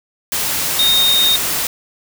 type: tone in noise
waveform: sine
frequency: 3700 Hz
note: A#7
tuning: 14 cents flat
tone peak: -11 dBFS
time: 0.79-1.36 s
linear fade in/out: 2 ms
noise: white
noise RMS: -19 dBFS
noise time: 0.32-1.67 s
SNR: +5 dB
effects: none